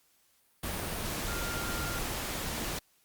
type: tone in noise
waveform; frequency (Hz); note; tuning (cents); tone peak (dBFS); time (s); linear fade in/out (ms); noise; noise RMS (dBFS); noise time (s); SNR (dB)
sine; 1396.9; F6; 0; -39; 1.28-1.99; 5; pink; -35; 0.63-2.79; -7
effects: white hiss -68 dBFS RMS until 3.04 s + Opus 48 kbps